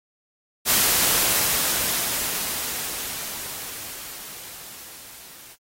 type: noise with level ramp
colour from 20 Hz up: white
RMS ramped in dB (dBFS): -17 to -45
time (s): 0.65-5.57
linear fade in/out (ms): 50
effects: AAC 48 kbps